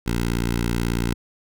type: tone with notch filter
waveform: 10% pulse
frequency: 58.27 Hz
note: A#1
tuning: in tune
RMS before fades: -23 dBFS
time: 0.06-1.14 s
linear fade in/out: 10 ms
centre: 700 Hz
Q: 1.4
effects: none